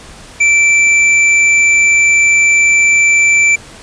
sine tone with hard clipping, 2334 Hz, D7, 11 cents flat, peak -8 dBFS, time 0.4-3.56 s, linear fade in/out 10 ms, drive 12 dB, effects pink hiss -35 dBFS RMS until 3.82 s + resampled to 22050 Hz

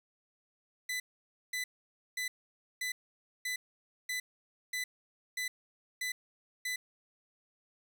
sawtooth tone bursts, 2000 Hz, B6, 21 cents sharp, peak -30 dBFS, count 10, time 0.89-6.76 s, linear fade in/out 5 ms, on 110 ms, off 530 ms, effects none

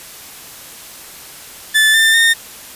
30% pulse tone with pitch steps, 1750 / 1788.8 / 1828.5 Hz, A6 / A6 / A#6, -10 / +28 / -34 cents, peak -6 dBFS, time 1.74-2.34 s, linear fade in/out 20 ms, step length 200 ms, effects white hiss -35 dBFS RMS until 2.75 s + resampled to 32000 Hz

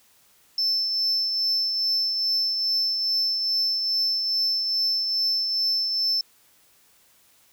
sine tone with tremolo, 5300 Hz, E8, 9 cents sharp, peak -17 dBFS, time 0.58-6.21 s, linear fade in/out 2 ms, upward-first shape triangle, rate 2.4 Hz, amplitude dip 50%, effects tanh soft clip ceiling -19 dBFS + white hiss -59 dBFS RMS until 7.52 s

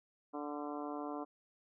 harmonic tone with a mistuned harmonic, 146.83 Hz, D3, in tune, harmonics 2 / 3 / 4 / 5 / 6 / 7 / 8 / 9, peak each -42 / -47 / -48 / -46 / -53 / -48 / -52 / -56 dBFS, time 0.33-1.25 s, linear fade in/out 20 ms, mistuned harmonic 9, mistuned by +41 cents, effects none

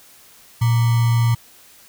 sine tone with sample-and-hold, 116.8 Hz, A#2, 4 cents sharp, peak -13 dBFS, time 0.61-1.35 s, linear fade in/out 10 ms, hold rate 1050 Hz, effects white hiss -48 dBFS RMS until 1.88 s

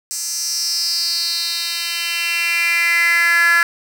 10% pulse tone with high-pass filter sweep, 340 Hz, F4, 46 cents flat, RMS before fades -18 dBFS, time 0.11-3.63 s, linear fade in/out 0 ms, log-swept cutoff 6800 to 1600 Hz, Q 5.1, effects none

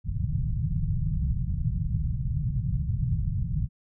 white low-pass noise, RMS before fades -27 dBFS, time 0.04-3.69 s, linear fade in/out 50 ms, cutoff 160 Hz, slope 48 dB/octave, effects none

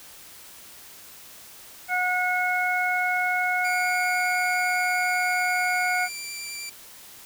harmonic tone, 728 Hz, F#5, 28 cents flat, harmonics 1 / 2 / 3, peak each -26 / -26 / -26 dBFS, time 1.88-6.09 s, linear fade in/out 50 ms
15% pulse tone with vibrato, 2352 Hz, D7, 2 cents sharp, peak -26 dBFS, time 3.64-6.7 s, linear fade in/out 10 ms, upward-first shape sine, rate 9.8 Hz, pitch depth 10 cents each way
effects white hiss -46 dBFS RMS until 7.25 s

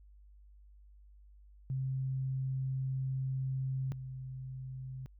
sine tone pair in turn, 132.3 / 130.4 Hz, C3 / C3, +20 / -5 cents, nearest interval unison, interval 25 cents, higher first, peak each -32 / -40 dBFS, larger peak first, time 1.7-3.92 / 3.92-5.06 s, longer first, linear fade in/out 0 ms, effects added 50 Hz sine -55 dBFS peak until 5.19 s

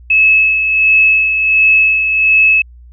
sine tone with tremolo, 2592 Hz, E7, 30 cents flat, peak -5 dBFS, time 0.1-2.62 s, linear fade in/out 5 ms, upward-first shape sine, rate 1.4 Hz, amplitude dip 50%, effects added 60 Hz sine -35 dBFS peak until 2.92 s

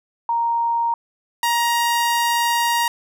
sine / sawtooth tone pair in turn, 932.3 / 942 Hz, A#5 / A#5, 0 / +18 cents, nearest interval unison, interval 18 cents, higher second, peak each -17 / -13 dBFS, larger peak second, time 0.29-0.94 / 1.43-2.88 s, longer second, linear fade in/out 2 ms, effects none

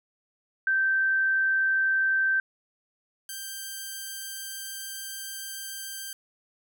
sine / 5% pulse tone pair in turn, 1557 / 1573.3 Hz, G6 / G6, -12 / +6 cents, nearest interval unison, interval 18 cents, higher second, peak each -21 / -24 dBFS, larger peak first, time 0.67-2.4 / 3.29-6.13 s, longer second, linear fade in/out 2 ms, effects none

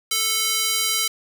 square tone with high-pass filter, 439.8 Hz, A4, 1 cent flat, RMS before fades -22 dBFS, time 0.11-1.08 s, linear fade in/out 5 ms, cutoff 3300 Hz, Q 0.75, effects none

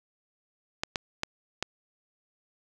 clicks, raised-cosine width 0.2 ms, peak -11 dBFS, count 4, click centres 0.835 / 0.958 / 1.234 / 1.626 s, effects none

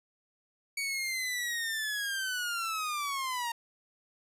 sawtooth linear sweep, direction down, 2256 to 922 Hz, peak -28 dBFS, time 0.77-3.52 s, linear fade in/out 5 ms, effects resampled to 32000 Hz

